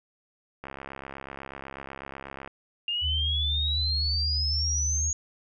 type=click train; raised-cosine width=0.5 ms; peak=-23 dBFS; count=126; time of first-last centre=0.64-2.476 s; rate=68.1 Hz
type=exponential sweep; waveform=sine; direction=up; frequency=2794 to 6700 Hz; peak=-26 dBFS; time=2.88-5.13 s; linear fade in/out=2 ms
type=tone with vibrato; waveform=sine; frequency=75.9 Hz; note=D#2; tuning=42 cents flat; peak=-27 dBFS; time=3.01-5.13 s; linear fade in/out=50 ms; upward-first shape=sine; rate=8 Hz; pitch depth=28 cents each way
effects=none